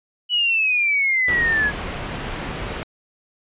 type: exponential sweep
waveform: sine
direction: down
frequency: 2971 to 1661.2 Hz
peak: -16 dBFS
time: 0.29-1.72 s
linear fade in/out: 50 ms
type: low-pass noise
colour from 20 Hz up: pink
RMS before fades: -29 dBFS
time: 1.28-2.83 s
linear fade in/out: 0 ms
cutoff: 3300 Hz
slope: 24 dB/octave
effects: resampled to 8000 Hz